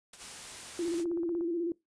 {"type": "noise with exponential decay", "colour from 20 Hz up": "white", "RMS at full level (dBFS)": -45, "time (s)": [0.13, 0.31], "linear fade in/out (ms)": 5, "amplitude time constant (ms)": 39}
{"type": "noise", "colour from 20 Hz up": "white", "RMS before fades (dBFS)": -44, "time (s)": [0.17, 1.05], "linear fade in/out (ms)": 50}
{"type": "tone with vibrato", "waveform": "sine", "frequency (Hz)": 340, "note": "F4", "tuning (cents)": -46, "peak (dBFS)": -29, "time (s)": [0.79, 1.72], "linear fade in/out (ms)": 2, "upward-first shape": "square", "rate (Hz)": 16, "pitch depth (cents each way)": 52}
{"type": "click train", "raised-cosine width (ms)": 1, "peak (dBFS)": -36, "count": 10, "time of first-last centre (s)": [0.88, 1.409], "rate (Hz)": 17}
{"effects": ["noise-tail reverb RT60 0.2 s tail -23 dB re dry", "resampled to 22050 Hz"]}